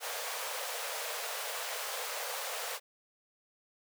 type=high-pass noise; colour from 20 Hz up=pink; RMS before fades=-38 dBFS; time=0-2.8 s; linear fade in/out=50 ms; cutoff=450 Hz; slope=96 dB/octave; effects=none